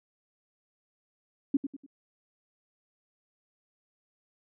sine tone with echo, 277.2 Hz, C#4, in tune, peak -20 dBFS, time 1.54-1.57 s, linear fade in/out 5 ms, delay 98 ms, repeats 3, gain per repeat -9 dB, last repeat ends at 1.864 s, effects none

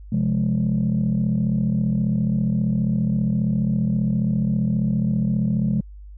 sine chord, F minor, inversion second, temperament just, 130.96 / 174.61 / 209.5 Hz, C3 / F3 / Ab3, +2 / 0 / +15 cents, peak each -22 / -22 / -20 dBFS, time 0.12-5.81 s, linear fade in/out 5 ms, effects tanh soft clip ceiling -13 dBFS + added 50 Hz sine -37 dBFS peak until 6.17 s

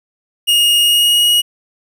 45% pulse tone with pitch glide, 2858 to 2896 Hz, F7 to F#7, +39 to -38 cents, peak -9 dBFS, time 0.47-1.42 s, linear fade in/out 20 ms, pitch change +23 cents, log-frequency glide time 0.8-1.31 s, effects none

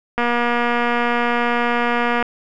click train, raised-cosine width 0.5 ms, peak -5 dBFS, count 490, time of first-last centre 0.18-2.226 s, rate 239 Hz, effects none

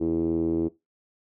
5% pulse tone with low-pass filter, 82.41 Hz, E2, in tune, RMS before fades -25 dBFS, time 0-0.69 s, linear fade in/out 20 ms, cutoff 340 Hz, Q 5.5, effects noise-tail reverb RT60 0.2 s tail -18 dB re dry

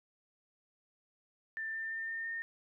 sine tone with pitch steps, 1782 / 1793.4 / 1804.8 / 1816.3 / 1827.9 Hz, A6 / A6 / A6 / A#6 / A#6, +22 / +33 / +44 / -45 / -34 cents, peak -36 dBFS, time 1.57-2.42 s, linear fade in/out 0 ms, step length 170 ms, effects none

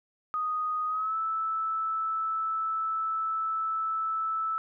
sine tone with pitch glide, 1244.5 to 1313.2 Hz, D#6 to E6, 0 to -7 cents, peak -27 dBFS, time 0.34-4.58 s, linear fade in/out 0 ms, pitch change +93 cents, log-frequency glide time 0.87-1.16 s, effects none

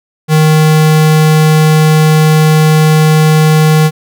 square tone, 155.56 Hz, D#3, in tune, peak -5 dBFS, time 0.28-3.91 s, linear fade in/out 50 ms, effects none

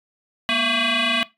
sine tone with frequency modulation, 240.2 Hz, B3, 48 cents flat, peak -16 dBFS, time 0.49-1.23 s, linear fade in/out 0 ms, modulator 453 Hz, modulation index 7.3, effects noise-tail reverb RT60 0.2 s tail -19 dB re dry + tanh soft clip ceiling -15 dBFS

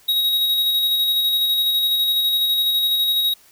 square tone with tremolo, 3800 Hz, A#7, 33 cents sharp, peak -16 dBFS, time 0.08-3.34 s, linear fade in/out 10 ms, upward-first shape square, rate 12 Hz, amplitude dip 25%, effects white hiss -52 dBFS RMS until 3.51 s

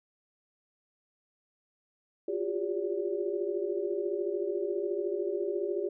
sine tone cluster, 350.5 / 364.5 / 403.2 / 574 Hz, F4 / F#4 / G4 / D5, +6 / -26 / +49 / -40 cents, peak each -35 / -36 / -32 / -38 dBFS, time 2.28-5.89 s, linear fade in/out 5 ms, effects none

